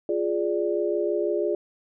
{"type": "chord", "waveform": "sine", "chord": "D diminished", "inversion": "first", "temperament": "equal", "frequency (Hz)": [349.2, 415.3, 587.3], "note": ["F4", "Ab4", "D5"], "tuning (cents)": [0, 0, 0], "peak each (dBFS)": [-26, -26, -28], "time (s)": [0.09, 1.55], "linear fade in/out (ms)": 2, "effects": []}